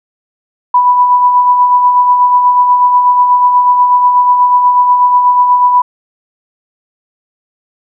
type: tone with tremolo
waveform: sine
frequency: 987.8 Hz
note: B5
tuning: in tune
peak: -3 dBFS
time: 0.74-5.82 s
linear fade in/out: 5 ms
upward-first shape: sine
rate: 8.2 Hz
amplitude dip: 40%
effects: none